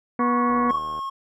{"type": "tone with vibrato", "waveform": "sine", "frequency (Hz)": 1108.7, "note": "C#6", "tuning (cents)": 0, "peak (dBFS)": -21, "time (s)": [0.19, 0.79], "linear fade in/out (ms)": 20, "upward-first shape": "square", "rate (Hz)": 11, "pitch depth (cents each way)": 18}
{"type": "harmonic tone", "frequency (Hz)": 243.1, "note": "B3", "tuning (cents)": -27, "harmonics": [1, 2, 3, 4, 6, 7, 8, 9], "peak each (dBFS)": [-22, -28, -32, -34, -38, -39, -40, -41], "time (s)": [0.19, 0.71], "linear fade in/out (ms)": 2}
{"type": "click train", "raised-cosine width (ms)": 1, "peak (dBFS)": -26, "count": 39, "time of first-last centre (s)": [0.5, 0.991], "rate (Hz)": 77.4}
{"type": "tone", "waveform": "triangle", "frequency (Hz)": 1085, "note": "C#6", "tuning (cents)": -37, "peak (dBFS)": -25, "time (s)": [0.69, 1.1], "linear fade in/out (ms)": 10}
{"effects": []}